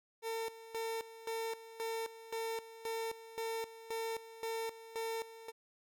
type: tone with tremolo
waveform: 30% pulse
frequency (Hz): 452.3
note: A4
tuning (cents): +48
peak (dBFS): -34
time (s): 0.22-5.52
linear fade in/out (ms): 50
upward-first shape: square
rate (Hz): 1.9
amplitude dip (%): 80
effects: none